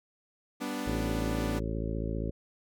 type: chord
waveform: sawtooth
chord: G major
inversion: none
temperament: equal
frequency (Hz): 196 / 246.9 / 293.7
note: G3 / B3 / D4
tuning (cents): 0 / 0 / 0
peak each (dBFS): -37 / -32 / -32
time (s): 0.6-1.6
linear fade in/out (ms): 20
type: harmonic tone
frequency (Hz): 55.1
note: A1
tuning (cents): +3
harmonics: 1 / 2 / 3 / 4 / 5 / 6 / 7 / 8 / 10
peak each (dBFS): -34 / -37 / -39 / -40 / -41 / -42 / -42 / -43 / -44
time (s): 0.86-2.31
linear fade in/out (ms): 10
effects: none